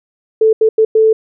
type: tone bursts at uneven times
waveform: sine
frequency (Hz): 440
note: A4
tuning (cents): 0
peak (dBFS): -6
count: 4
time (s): 0.41-0.53 / 0.61-0.69 / 0.78-0.85 / 0.95-1.13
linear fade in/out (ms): 5
effects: none